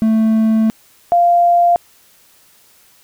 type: tone pair in turn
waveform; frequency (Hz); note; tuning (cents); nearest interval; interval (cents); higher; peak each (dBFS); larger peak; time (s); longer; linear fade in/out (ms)
triangle / sine; 220.9 / 695.3; A3 / F5; +7 / -8; octave + minor sixth; 1985; second; -8; neither; 0.02-0.7 / 1.12-1.76; first; 0
effects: white hiss -50 dBFS RMS until 3.03 s